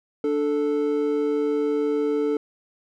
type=tone pair together; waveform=triangle; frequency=293.7 / 440 Hz; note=D4 / A4; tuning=0 / 0 cents; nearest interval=perfect fifth; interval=700 cents; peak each=-23 / -20 dBFS; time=0.24-2.37 s; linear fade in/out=2 ms; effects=none